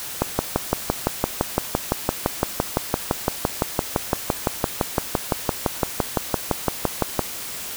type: click train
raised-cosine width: 1 ms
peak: -3 dBFS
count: 42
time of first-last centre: 0.22-7.193 s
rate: 5.88 Hz
effects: white hiss -32 dBFS RMS until 7.76 s